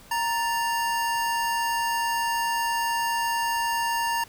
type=tone pair together; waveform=square; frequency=932.3 / 1760 Hz; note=A#5 / A6; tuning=0 / 0 cents; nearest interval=major seventh; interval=1100 cents; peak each=-25 / -32 dBFS; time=0.11-4.24 s; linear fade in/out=5 ms; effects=pink hiss -50 dBFS RMS until 4.28 s